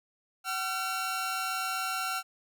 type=tone pair together; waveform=sawtooth; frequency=755.4 / 1364 Hz; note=F#5 / F6; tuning=+36 / -41 cents; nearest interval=minor seventh; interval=1023 cents; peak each=-32 / -28 dBFS; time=0.44-2.23 s; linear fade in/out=50 ms; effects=11-bit